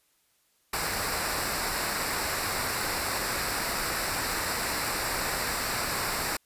pink noise with comb filter, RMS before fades -30 dBFS, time 0.73-6.37 s, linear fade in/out 5 ms, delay 0.31 ms, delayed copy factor -0.65, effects white hiss -69 dBFS RMS until 6.45 s + resampled to 32000 Hz

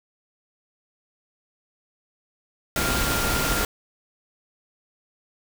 sine tone in noise, 1396.9 Hz, F6, in tune, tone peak -29 dBFS, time 2.76-3.65 s, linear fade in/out 2 ms, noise pink, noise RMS -24 dBFS, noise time 2.76-3.65 s, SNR -8 dB, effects none

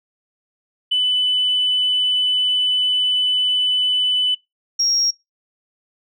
sine tone pair in turn, 2997 / 5591 Hz, F#7 / F8, +22 / +1 cents, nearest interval major seventh, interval 1079 cents, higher second, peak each -14 dBFS, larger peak neither, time 0.91-4.35 / 4.79-5.11 s, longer first, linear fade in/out 10 ms, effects noise-tail reverb RT60 0.2 s tail -23 dB re dry + tanh soft clip ceiling -10 dBFS

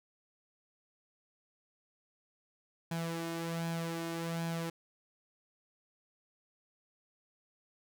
sawtooth tone with flanger, 166.4 Hz, E3, 17 cents sharp, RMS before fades -37 dBFS, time 2.91-4.7 s, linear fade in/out 5 ms, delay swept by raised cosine 1.2 to 2.8 ms, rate 1.3 Hz, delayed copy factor +0.55, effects none

